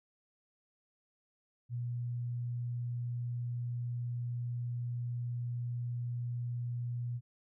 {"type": "tone", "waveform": "sine", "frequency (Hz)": 120.8, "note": "B2", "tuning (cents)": -38, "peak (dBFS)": -34, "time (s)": [1.69, 7.21], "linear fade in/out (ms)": 50, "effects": []}